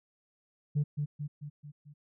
sine tone with echo, 146.83 Hz, D3, in tune, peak -23 dBFS, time 0.75-0.84 s, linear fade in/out 20 ms, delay 220 ms, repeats 5, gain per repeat -5 dB, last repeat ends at 1.94 s, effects tanh soft clip ceiling -23 dBFS

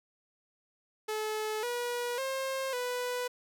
sawtooth tone with pitch steps, 431.1 / 483.7 / 533 / 494.3 Hz, A4 / B4 / C5 / B4, -35 / -36 / +32 / +1 cents, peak -28 dBFS, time 1.08-3.28 s, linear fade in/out 10 ms, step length 550 ms, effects none

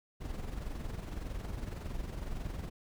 brown noise with amplitude modulation, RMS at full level -37 dBFS, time 0.2-2.7 s, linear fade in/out 20 ms, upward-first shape sine, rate 21.8 Hz, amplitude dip 55%, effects none

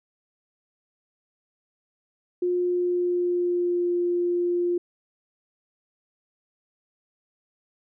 sine tone with pitch glide, 356.9 to 350.8 Hz, F4 to F4, +38 to +8 cents, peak -21 dBFS, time 2.42-4.78 s, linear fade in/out 5 ms, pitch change -30 cents, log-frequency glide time 2.53-3.92 s, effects none

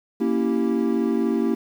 triangle chord, A# diminished seventh, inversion none, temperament equal with one note detuned, 233.1 / 277.2 / 329.6 / 390.2 Hz, A#3 / C#4 / E4 / G4, 0 / 0 / 0 / -8 cents, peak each -21 / -24 / -23 / -24 dBFS, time 0.2-1.55 s, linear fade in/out 10 ms, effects 8-bit

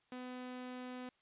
sawtooth tone, 251.4 Hz, B3, 31 cents sharp, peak -40 dBFS, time 0.12-1.09 s, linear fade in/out 2 ms, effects white hiss -75 dBFS RMS until 1.21 s + resampled to 8000 Hz

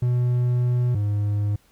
triangle tone pair in turn, 123 / 103.13 Hz, B2 / G#2, -7 / -12 cents, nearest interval minor third, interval 305 cents, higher first, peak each -16 / -18 dBFS, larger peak first, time 0.02-0.95 / 0.95-1.56 s, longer first, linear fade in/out 5 ms, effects pink hiss -60 dBFS RMS until 1.71 s

